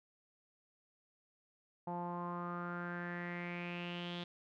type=tone with low-pass filter sweep; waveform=sawtooth; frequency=174.61 Hz; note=F3; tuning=in tune; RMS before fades=-42 dBFS; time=1.87-4.24 s; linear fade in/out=5 ms; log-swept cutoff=830 to 3500 Hz; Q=6.1; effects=none